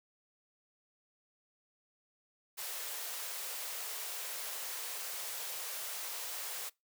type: high-pass noise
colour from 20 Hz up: white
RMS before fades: -41 dBFS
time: 2.57-6.7 s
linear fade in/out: 20 ms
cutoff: 410 Hz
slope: 48 dB/octave
effects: noise-tail reverb RT60 0.2 s tail -23 dB re dry